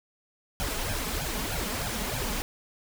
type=noise with flanger; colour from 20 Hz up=pink; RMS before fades=-31 dBFS; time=0.6-2.42 s; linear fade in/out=0 ms; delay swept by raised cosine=1.2 to 4.8 ms; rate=3.2 Hz; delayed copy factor=+0.9; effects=none